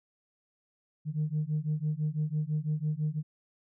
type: beating tone pair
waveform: sine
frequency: 149.8 / 155.8 Hz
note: D3 / D#3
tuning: +35 / +3 cents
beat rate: 6 Hz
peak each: -30 dBFS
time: 1.05-3.23 s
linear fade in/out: 50 ms
effects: tanh soft clip ceiling -23 dBFS